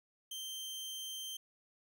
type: tone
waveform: sawtooth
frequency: 3136 Hz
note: G7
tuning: in tune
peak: -38 dBFS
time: 0.31-1.37 s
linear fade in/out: 5 ms
effects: none